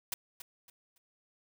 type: noise with echo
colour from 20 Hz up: white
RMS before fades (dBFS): -35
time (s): 0.12-0.14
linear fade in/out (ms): 2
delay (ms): 280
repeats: 3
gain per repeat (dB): -11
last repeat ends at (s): 0.98
effects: none